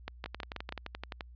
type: two click trains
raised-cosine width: 0.3 ms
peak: -22 / -21 dBFS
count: 12 / 5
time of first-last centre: 0.26-1.208 / 0.08-0.724 s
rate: 11.6 / 6.21 Hz
effects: added 60 Hz sine -49 dBFS peak until 1.35 s + resampled to 11025 Hz